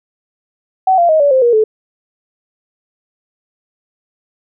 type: tone with pitch steps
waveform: sine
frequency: 756 / 689.3 / 628.4 / 572.9 / 522.4 / 476.3 / 434.2 Hz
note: F#5 / F5 / D#5 / D5 / C5 / A#4 / A4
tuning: +37 / -23 / +17 / -43 / -3 / +37 / -23 cents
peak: -7 dBFS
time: 0.87-1.64 s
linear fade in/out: 5 ms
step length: 110 ms
effects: none